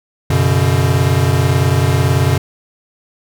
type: chord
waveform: square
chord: F# suspended fourth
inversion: none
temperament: equal with one note detuned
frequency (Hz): 92.5 / 123.47 / 141.67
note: F#2 / B2 / C#3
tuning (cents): 0 / 0 / +38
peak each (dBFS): -16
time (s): 0.3-2.38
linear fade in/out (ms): 5
effects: none